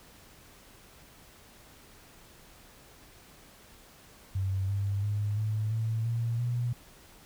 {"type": "tone with pitch steps", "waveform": "sine", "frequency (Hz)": [95.9, 99.68, 103.62, 107.71, 111.96, 116.37, 120.97], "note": ["G2", "G2", "G#2", "A2", "A2", "A#2", "B2"], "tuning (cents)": [-37, 29, -3, -36, 31, -3, -35], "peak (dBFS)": -27, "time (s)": [4.35, 6.73], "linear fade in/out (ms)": 5, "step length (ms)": 340, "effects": ["pink hiss -55 dBFS RMS until 7.25 s"]}